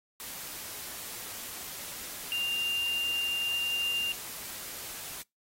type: tone in noise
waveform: sine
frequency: 2794 Hz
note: F7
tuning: in tune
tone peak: -28 dBFS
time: 2.32-4.12 s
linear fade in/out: 0 ms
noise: white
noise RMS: -41 dBFS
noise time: 0.2-5.22 s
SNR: +10 dB
effects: noise-tail reverb RT60 0.2 s tail -25 dB re dry + AAC 48 kbps